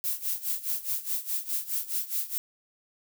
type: noise with tremolo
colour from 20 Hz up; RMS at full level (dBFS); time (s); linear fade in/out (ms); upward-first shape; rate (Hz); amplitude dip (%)
violet; -28; 0.04-2.38; 0; sine; 4.8; 85
effects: none